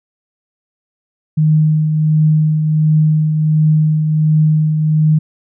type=tone with tremolo; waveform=sine; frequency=154.8 Hz; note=D#3; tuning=9 cents flat; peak=-7 dBFS; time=1.37-5.19 s; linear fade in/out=10 ms; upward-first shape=triangle; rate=1.4 Hz; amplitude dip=45%; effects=none